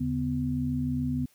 sine tone cluster, 80.3 / 143.3 / 250.2 Hz, E2 / D3 / B3, -45 / -42 / +23 cents, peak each -35 / -31 / -28 dBFS, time 0-1.26 s, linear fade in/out 10 ms, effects white hiss -64 dBFS RMS until 1.34 s

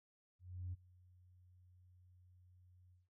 sine tone with ADSR envelope, 90.4 Hz, F#2, 40 cents flat, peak -40 dBFS, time 0.39-3.09 s, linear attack 340 ms, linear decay 24 ms, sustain -24 dB, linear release 170 ms, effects noise-tail reverb RT60 0.1 s tail -19 dB re dry + tanh soft clip ceiling -37 dBFS

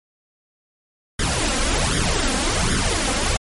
pink noise with flanger, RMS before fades -20 dBFS, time 1.19-3.37 s, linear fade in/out 5 ms, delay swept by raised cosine 0.57 to 3.87 ms, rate 1.3 Hz, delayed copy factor +0.75, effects MP3 48 kbps

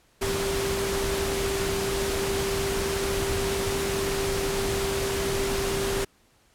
sine tone in noise, 392.6 Hz, G4, 3 cents sharp, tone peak -27 dBFS, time 0.21-6.05 s, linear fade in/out 10 ms, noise pink, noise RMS -29 dBFS, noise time 0.21-6.05 s, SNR -1 dB, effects pink hiss -62 dBFS RMS until 6.54 s + low-pass 12000 Hz 12 dB/octave

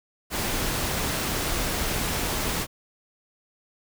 pink noise, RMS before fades -27 dBFS, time 0.3-2.67 s, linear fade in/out 50 ms, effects none

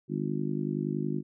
harmonic tone, 50.7 Hz, G#1, 41 cents flat, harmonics 3 / 4 / 5 / 6 / 7, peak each -33 / -34 / -35 / -36 / -36 dBFS, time 0.08-1.23 s, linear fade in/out 50 ms, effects none

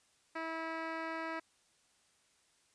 10% pulse tone with low-pass filter, 324.8 Hz, E4, 26 cents flat, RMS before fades -40 dBFS, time 0.35-1.4 s, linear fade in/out 10 ms, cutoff 2600 Hz, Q 1.1, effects white hiss -71 dBFS RMS until 2.74 s + resampled to 22050 Hz

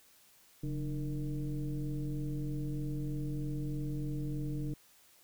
sine tone with frequency modulation, 140.4 Hz, C#3, 22 cents sharp, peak -33 dBFS, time 0.63-4.74 s, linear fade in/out 5 ms, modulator 162 Hz, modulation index 1.1, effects white hiss -63 dBFS RMS until 5.23 s

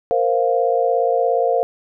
sine chord, Bb suspended second, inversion none, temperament equal, 466.2 / 523.3 / 698.5 Hz, Bb4 / C5 / F5, 0 / 0 / 0 cents, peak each -19 dBFS, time 0.11-1.63 s, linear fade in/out 0 ms, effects none

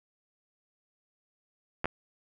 clicks, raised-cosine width 0.5 ms, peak -14 dBFS, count 2, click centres 1.844 / 1.856 s, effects none

